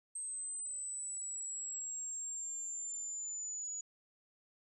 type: linear sweep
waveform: sine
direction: down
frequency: 8290 to 6840 Hz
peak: -39 dBFS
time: 0.15-3.81 s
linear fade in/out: 5 ms
effects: none